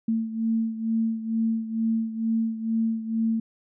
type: beating tone pair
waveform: sine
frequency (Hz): 224.3 / 226.5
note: A3 / A#3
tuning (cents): +34 / -50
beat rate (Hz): 2.2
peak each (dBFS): -24 / -29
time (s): 0.08-3.4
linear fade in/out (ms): 5
effects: none